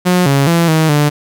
sawtooth tone with pitch steps, 180.1 / 138.9 / 168.8 / 158.7 / 147.5 Hz, F#3 / C#3 / E3 / D#3 / D3, -46 / +4 / +41 / +35 / +8 cents, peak -5 dBFS, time 0.05-1.1 s, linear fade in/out 20 ms, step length 210 ms, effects none

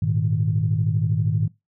sine chord, Ab suspended second, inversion none, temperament equal, 103.83 / 116.54 / 155.56 Hz, Ab2 / Bb2 / Eb3, 0 / 0 / 0 cents, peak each -22 / -24 / -22 dBFS, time 0.02-1.48 s, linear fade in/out 5 ms, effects noise-tail reverb RT60 0.2 s tail -19 dB re dry + tanh soft clip ceiling -9 dBFS

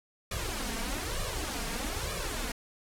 pink noise with flanger, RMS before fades -34 dBFS, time 0.31-2.52 s, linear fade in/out 5 ms, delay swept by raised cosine 1.7 to 4.4 ms, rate 1.1 Hz, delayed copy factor +0.85, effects low-pass 12000 Hz 12 dB/octave

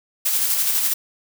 blue noise with tremolo, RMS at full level -19 dBFS, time 0.25-0.94 s, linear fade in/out 10 ms, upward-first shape square, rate 12 Hz, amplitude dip 30%, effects none

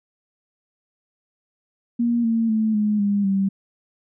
sine tone with pitch steps, 236.4 / 227.4 / 218.8 / 210.5 / 202.5 / 194.81 Hz, A#3 / A#3 / A3 / G#3 / G#3 / G3, +24 / -43 / -9 / +24 / -43 / -11 cents, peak -17 dBFS, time 1.99-3.49 s, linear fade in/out 10 ms, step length 250 ms, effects none

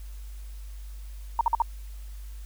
sine tone bursts, 929 Hz, A#5, 6 cents flat, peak -18 dBFS, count 4, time 1.39-1.62 s, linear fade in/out 2 ms, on 20 ms, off 50 ms, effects added 50 Hz sine -37 dBFS peak until 2.45 s + white hiss -56 dBFS RMS until 2.45 s

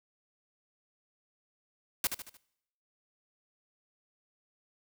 white noise with echo, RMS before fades -28 dBFS, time 2.04-2.07 s, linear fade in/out 2 ms, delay 75 ms, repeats 4, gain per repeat -7 dB, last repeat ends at 2.37 s, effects noise-tail reverb RT60 0.8 s tail -23 dB re dry

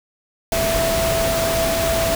sine tone in noise, 662 Hz, E5, 7 cents sharp, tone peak -19 dBFS, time 0.52-2.15 s, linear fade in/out 2 ms, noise pink, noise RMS -22 dBFS, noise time 0.52-2.15 s, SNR 0 dB, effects none

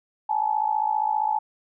sine tone with amplitude modulation, 859 Hz, A5, 42 cents flat, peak -17 dBFS, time 0.29-1.39 s, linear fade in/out 10 ms, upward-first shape sine, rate 55.1 Hz, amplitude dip 85%, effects none

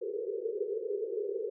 white band-pass noise, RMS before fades -35 dBFS, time 0.01-1.5 s, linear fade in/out 10 ms, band 380 to 480 Hz, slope 96 dB/octave, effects none

